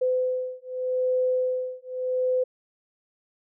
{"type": "beating tone pair", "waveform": "sine", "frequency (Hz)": [508, 508.83], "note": ["B4", "C5"], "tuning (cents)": [49, -48], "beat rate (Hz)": 0.83, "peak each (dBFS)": [-26, -26], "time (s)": [0.01, 2.44], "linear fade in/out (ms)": 10, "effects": []}